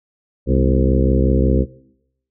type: harmonic tone with a mistuned harmonic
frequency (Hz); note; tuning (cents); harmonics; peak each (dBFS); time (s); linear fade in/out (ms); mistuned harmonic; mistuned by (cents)
65.41; C2; 0; 1 / 2 / 3 / 4 / 5 / 6 / 7 / 8; -16 / -19 / -21 / -22 / -23 / -24 / -24 / -25; 0.46-1.66; 50; 3; +90
effects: noise-tail reverb RT60 0.8 s tail -20 dB re dry